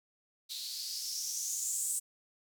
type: noise with band-pass filter sweep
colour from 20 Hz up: violet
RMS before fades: -37 dBFS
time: 0.49-2 s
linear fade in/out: 20 ms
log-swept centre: 3900 to 8300 Hz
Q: 5.5
effects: none